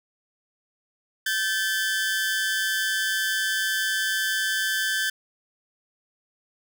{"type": "tone pair together", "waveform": "sawtooth", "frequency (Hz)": [1550, 1736], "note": ["G6", "A6"], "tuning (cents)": [-20, -24], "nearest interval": "major second", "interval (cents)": 196, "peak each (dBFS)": [-22, -23], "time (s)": [1.26, 5.1], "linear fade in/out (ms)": 5, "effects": []}